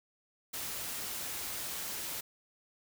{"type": "noise", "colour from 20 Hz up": "white", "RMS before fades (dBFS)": -39, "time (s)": [0.53, 2.21], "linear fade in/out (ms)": 10, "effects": []}